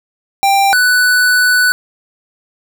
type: tone pair in turn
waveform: square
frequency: 789 / 1489.4 Hz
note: G5 / F#6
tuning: +11 / +11 cents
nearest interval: major seventh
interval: 1100 cents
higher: second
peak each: -9 dBFS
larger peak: neither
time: 0.43-0.73 / 0.73-1.72 s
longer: second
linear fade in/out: 0 ms
effects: none